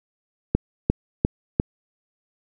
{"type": "click train", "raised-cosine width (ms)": 3, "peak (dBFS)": -4, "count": 4, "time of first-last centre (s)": [0.55, 1.599], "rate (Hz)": 2.86, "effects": []}